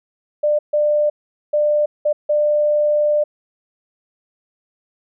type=tone bursts at uneven times; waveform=sine; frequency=596 Hz; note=D5; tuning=25 cents sharp; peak=-13 dBFS; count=5; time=0.43-0.59 / 0.73-1.1 / 1.53-1.86 / 2.05-2.13 / 2.29-3.24 s; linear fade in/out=10 ms; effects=none